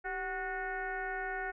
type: tone with frequency modulation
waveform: sine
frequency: 1107 Hz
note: C#6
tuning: 3 cents flat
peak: -34 dBFS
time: 0.04-1.52 s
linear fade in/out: 20 ms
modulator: 359 Hz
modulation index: 2.2
effects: none